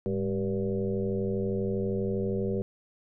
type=tone with frequency modulation; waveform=sine; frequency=293.7 Hz; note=D4; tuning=in tune; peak=-26 dBFS; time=0.06-2.62 s; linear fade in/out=0 ms; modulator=92.5 Hz; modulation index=2.3; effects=none